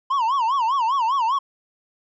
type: tone with vibrato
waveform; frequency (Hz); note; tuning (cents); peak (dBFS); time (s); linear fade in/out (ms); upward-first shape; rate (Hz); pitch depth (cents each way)
triangle; 999; B5; +20; -16; 0.1-1.39; 10; sine; 5; 210
effects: resampled to 16000 Hz